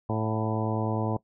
harmonic tone with a mistuned harmonic, 110 Hz, A2, in tune, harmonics 1 / 2 / 3 / 4 / 5 / 6 / 7 / 8 / 9, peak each -29 / -32 / -34 / -35 / -36 / -37 / -37 / -38 / -39 dBFS, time 0.09-1.17 s, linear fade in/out 5 ms, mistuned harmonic 7, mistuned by -44 cents, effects noise-tail reverb RT60 0.1 s tail -20 dB re dry

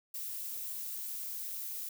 violet noise, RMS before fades -40 dBFS, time 0.14-1.89 s, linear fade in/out 5 ms, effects none

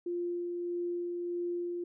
sine tone with tremolo, 349.2 Hz, F4, in tune, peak -31 dBFS, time 0.06-1.84 s, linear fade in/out 5 ms, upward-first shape sine, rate 1.6 Hz, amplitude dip 25%, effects none

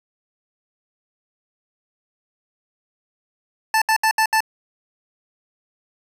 25% pulse tone bursts, 880 Hz, A5, in tune, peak -11 dBFS, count 5, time 3.74-4.405 s, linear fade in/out 2 ms, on 77 ms, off 70 ms, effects resampled to 32000 Hz

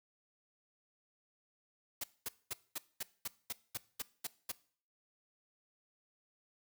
white noise bursts, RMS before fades -39 dBFS, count 11, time 2.01-4.518 s, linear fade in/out 5 ms, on 28 ms, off 220 ms, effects noise-tail reverb RT60 0.5 s tail -20 dB re dry

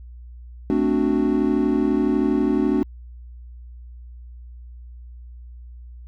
triangle chord, D dominant seventh, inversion second, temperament equal, 220 / 261.6 / 293.7 / 370 Hz, A3 / C4 / D4 / F#4, 0 / 0 / 0 / 0 cents, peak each -22 / -21 / -19 / -22 dBFS, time 0.7-2.83 s, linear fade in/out 0 ms, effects added 60 Hz sine -37 dBFS peak until 6.07 s

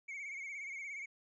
triangle tone with vibrato, 2217 Hz, C#7, in tune, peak -40 dBFS, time 0.08-1.06 s, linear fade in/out 10 ms, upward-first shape sine, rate 17 Hz, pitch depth 72 cents each way, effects resampled to 22050 Hz

